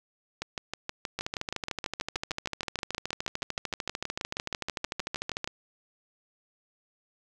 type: two click trains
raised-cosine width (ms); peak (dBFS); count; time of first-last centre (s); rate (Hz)
0.2; -14 / -15; 58 / 33; 1.19-5.444 / 0.42-5.475; 13.4 / 6.33
effects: none

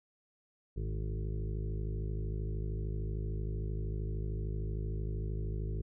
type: harmonic tone with a mistuned harmonic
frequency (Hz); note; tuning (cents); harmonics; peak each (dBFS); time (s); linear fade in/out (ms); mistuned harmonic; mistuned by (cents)
53.1; G#1; +39; 1 / 2 / 3 / 4 / 6 / 7 / 8 / 9; -35 / -39 / -43 / -51 / -52 / -48 / -50 / -60; 0.76-5.82; 10; 3; -41
effects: none

